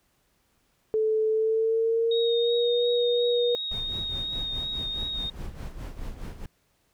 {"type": "tone with pitch glide", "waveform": "sine", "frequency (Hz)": [436.5, 481.5], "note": ["A4", "B4"], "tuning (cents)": [-14, -44], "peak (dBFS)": -21, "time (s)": [0.94, 3.55], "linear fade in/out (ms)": 0, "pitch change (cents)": 170, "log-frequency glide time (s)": [1.29, 2.79]}
{"type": "tone with vibrato", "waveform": "sine", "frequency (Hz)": 3733, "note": "A#7", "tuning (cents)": 2, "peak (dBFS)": -29, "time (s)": [2.11, 5.3], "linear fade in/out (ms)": 5, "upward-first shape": "triangle", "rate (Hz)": 2.8, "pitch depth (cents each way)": 24}
{"type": "noise with tremolo", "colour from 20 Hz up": "brown", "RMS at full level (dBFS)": -34, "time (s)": [3.71, 6.46], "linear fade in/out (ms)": 5, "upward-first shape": "sine", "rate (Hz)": 4.8, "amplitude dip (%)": 65}
{"effects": ["pink hiss -69 dBFS RMS until 6.93 s"]}